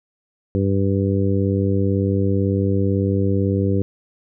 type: harmonic tone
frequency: 98 Hz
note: G2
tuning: in tune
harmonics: 1 / 2 / 3 / 4 / 5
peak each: -19 / -22 / -24 / -25 / -26 dBFS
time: 0.55-3.82 s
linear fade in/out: 0 ms
effects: none